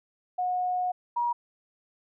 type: tone pair in turn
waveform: sine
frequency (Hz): 727 / 955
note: F#5 / A#5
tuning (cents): -31 / +42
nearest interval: perfect fourth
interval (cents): 473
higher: second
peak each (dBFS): -25 / -24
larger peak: second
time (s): 0.38-0.92 / 1.16-1.33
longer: first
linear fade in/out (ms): 10
effects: none